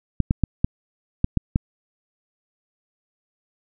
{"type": "clicks", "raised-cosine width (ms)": 5, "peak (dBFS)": -5, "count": 7, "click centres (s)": [0.203, 0.309, 0.437, 0.645, 1.244, 1.373, 1.559], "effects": []}